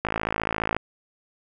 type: click train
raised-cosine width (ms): 0.5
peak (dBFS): -9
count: 40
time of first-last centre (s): 0.05-0.766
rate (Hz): 54.5
effects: none